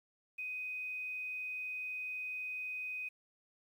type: tone with quantisation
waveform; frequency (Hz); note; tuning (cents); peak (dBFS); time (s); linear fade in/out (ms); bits
sine; 2504; D#7; +10; -38; 0.38-3.09; 10; 11
effects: none